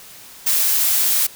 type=noise; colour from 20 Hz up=blue; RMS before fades=-17 dBFS; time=0.46-1.27 s; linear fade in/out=10 ms; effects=white hiss -41 dBFS RMS until 1.35 s